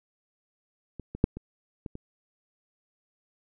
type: clicks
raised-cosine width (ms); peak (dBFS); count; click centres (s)
3; -25 / -23 / -6 / -24 / -23 / -26; 6; 0.997 / 1.15 / 1.241 / 1.37 / 1.862 / 1.954
effects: none